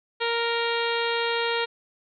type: harmonic tone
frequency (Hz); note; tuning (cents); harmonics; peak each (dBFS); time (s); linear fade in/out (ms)
466.2; A#4; 0; 1 / 2 / 3 / 4 / 5 / 6 / 7 / 8 / 9; -27 / -30 / -32 / -33 / -34 / -35 / -35 / -36 / -37; 0.2-1.66; 20
effects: none